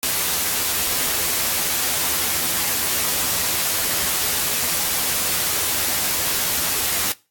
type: noise with comb filter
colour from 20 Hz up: white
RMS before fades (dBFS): -21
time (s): 0.03-7.12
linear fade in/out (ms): 0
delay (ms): 12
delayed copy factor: +0.55
effects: noise-tail reverb RT60 0.3 s tail -21 dB re dry + AAC 64 kbps